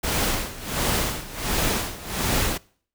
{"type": "noise with tremolo", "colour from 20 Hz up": "pink", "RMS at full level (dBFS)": -22, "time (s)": [0.03, 2.58], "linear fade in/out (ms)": 10, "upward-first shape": "sine", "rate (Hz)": 1.4, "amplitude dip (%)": 85, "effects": ["noise-tail reverb RT60 0.5 s tail -23 dB re dry"]}